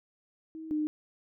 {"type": "tone pair in turn", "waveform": "sine", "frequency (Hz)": [319.1, 304.5], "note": ["D#4", "D#4"], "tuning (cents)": [44, -37], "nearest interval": "minor second", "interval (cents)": 81, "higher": "first", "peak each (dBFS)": [-39, -27], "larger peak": "second", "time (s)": [[0.55, 0.71], [0.71, 0.87]], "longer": "neither", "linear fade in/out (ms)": 0, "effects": []}